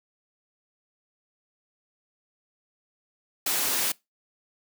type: noise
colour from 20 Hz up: white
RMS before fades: -26 dBFS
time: 3.46-3.92 s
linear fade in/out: 5 ms
effects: noise-tail reverb RT60 0.2 s tail -23 dB re dry + high-pass 200 Hz 12 dB/octave